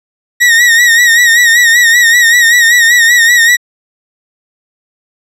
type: tone with vibrato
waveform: 40% pulse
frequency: 1887 Hz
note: A#6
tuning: 21 cents sharp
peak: -3 dBFS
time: 0.4-3.57 s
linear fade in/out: 20 ms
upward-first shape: sine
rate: 5.2 Hz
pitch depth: 64 cents each way
effects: low-pass 12000 Hz 12 dB/octave